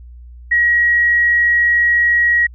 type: tone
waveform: sine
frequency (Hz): 1903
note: A#6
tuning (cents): +35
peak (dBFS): -10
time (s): 0.51-2.47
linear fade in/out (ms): 10
effects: added 60 Hz sine -34 dBFS peak until 2.54 s